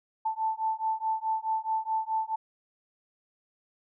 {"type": "beating tone pair", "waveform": "sine", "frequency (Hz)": [880, 884.7], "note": ["A5", "A5"], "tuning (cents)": [0, 9], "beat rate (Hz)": 4.7, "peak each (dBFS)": -30, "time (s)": [0.25, 2.36], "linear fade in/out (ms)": 10, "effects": []}